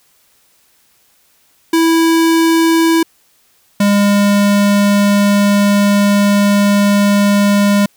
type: tone pair in turn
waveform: square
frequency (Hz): 328.6 / 202.8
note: E4 / G#3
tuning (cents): -5 / -41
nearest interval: minor sixth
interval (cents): 836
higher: first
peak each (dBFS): -9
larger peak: neither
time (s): 1.73-3.03 / 3.8-7.86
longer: second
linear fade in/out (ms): 5
effects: white hiss -54 dBFS RMS until 7.96 s